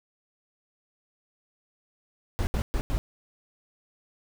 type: noise bursts at uneven times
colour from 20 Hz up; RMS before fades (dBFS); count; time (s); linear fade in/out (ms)
brown; -26; 4; 2.39-2.47 / 2.54-2.62 / 2.74-2.81 / 2.9-2.98; 0
effects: none